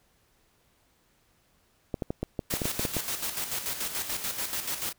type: clicks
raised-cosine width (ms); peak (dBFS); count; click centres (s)
2; -16; 11; 1.942 / 2.022 / 2.105 / 2.23 / 2.392 / 2.539 / 2.618 / 2.655 / 2.795 / 2.852 / 2.967
type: noise with tremolo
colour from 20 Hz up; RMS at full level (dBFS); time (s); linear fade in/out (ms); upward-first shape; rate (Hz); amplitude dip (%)
white; -31; 2.5-4.93; 10; square; 6.9; 55
effects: pink hiss -67 dBFS RMS until 4.98 s